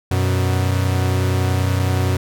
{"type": "tone pair together", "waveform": "45% pulse", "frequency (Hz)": [92.87, 123.47], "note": ["F#2", "B2"], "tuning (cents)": [7, 0], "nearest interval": "perfect fourth", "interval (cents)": 493, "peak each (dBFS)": [-17, -21], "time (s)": [0.11, 2.17], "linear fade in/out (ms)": 5, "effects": []}